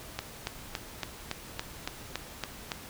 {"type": "click train", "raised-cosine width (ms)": 0.2, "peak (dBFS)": -14, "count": 10, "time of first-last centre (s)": [0.19, 2.718], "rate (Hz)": 3.56, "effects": ["pink hiss -46 dBFS RMS until 2.89 s"]}